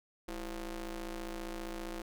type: ring-modulated tone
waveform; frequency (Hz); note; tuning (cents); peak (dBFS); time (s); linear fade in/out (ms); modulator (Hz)
sawtooth; 180.5; F#3; -43; -32; 0.28-2.02; 5; 153
effects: none